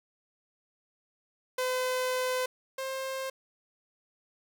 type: tone pair in turn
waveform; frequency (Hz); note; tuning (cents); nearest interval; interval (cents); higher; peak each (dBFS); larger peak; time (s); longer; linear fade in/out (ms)
sawtooth; 509 / 530.3; C5 / C5; -48 / +23; minor second; 71; second; -24 / -29; first; 1.58-2.46 / 2.78-3.3; first; 5
effects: none